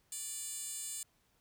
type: tone with high-pass filter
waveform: 10% pulse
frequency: 587.3 Hz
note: D5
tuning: in tune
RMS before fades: -42 dBFS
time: 0.12-1.03 s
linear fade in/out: 2 ms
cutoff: 6900 Hz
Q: 2.6
effects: pink hiss -73 dBFS RMS until 1.4 s